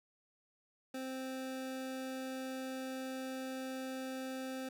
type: tone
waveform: 25% pulse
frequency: 261.6 Hz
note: C4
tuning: in tune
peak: -36 dBFS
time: 0.94-4.69 s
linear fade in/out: 5 ms
effects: none